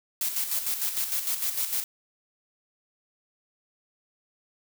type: noise with tremolo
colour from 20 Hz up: blue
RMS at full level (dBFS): -27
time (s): 0.21-1.84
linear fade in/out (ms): 2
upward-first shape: square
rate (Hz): 6.6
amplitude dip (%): 55
effects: none